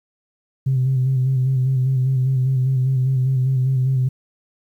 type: tone with vibrato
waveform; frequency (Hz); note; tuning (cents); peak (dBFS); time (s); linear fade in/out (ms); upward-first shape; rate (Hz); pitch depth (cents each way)
sine; 130.6; C3; -3; -14; 0.66-4.09; 10; square; 5; 34
effects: tanh soft clip ceiling -11 dBFS + 9-bit